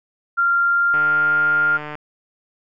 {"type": "tone with pitch glide", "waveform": "sine", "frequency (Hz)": [1387, 1403.9], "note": ["F6", "F6"], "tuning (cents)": [-12, 9], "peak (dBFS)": -14, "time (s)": [0.37, 1.78], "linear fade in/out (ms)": 20, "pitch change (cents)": 21, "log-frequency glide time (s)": [0.5, 1.36]}
{"type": "click train", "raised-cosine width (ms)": 0.5, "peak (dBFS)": -16, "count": 153, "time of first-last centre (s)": [0.94, 1.953], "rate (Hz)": 150}
{"effects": []}